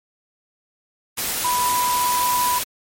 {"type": "tone in noise", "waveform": "sine", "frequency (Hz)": 987.8, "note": "B5", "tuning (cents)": 0, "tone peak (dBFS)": -18, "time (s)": [1.44, 2.59], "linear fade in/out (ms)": 10, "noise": "white", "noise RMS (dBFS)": -24, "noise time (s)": [1.17, 2.64], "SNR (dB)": 3, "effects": ["MP3 64 kbps"]}